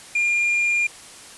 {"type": "tone", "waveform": "triangle", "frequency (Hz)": 2406, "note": "D7", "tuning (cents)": 41, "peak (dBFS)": -16, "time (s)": [0.15, 0.87], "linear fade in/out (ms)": 5, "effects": ["white hiss -42 dBFS RMS until 1.37 s", "resampled to 24000 Hz"]}